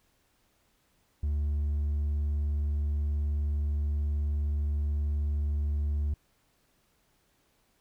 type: tone with hard clipping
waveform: sine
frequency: 73.42 Hz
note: D2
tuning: in tune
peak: -27 dBFS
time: 1.23-6.14 s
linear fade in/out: 5 ms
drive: 2 dB
effects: pink hiss -70 dBFS RMS until 7.8 s